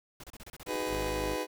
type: noise bursts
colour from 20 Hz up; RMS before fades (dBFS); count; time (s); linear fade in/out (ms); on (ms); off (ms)
pink; -47; 14; 0.2-1.094; 2; 36; 30
type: chord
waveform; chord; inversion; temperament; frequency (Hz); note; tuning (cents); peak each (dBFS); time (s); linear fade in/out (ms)
30% pulse; G# minor seventh; second; just; 311.5 / 373.8 / 415.3 / 498.4; D#4 / F#4 / G#4 / B4; +2 / +18 / 0 / +16; -35 / -37 / -36 / -32; 0.66-1.47; 50
type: tone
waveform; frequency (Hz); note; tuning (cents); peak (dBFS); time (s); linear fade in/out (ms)
sawtooth; 51.6; G#1; -10; -32; 0.88-1.37; 50
effects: none